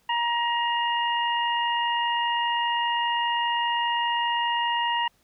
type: harmonic tone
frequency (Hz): 945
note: A#5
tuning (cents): +23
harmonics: 1 / 2 / 3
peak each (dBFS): -24 / -30 / -29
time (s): 0.09-5.08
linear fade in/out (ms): 5
effects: pink hiss -65 dBFS RMS until 5.23 s